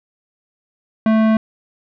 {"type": "tone with tanh clipping", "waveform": "sine", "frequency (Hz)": 220, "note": "A3", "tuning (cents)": 0, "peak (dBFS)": -13, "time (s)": [1.06, 1.37], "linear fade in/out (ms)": 2, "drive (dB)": 17, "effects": []}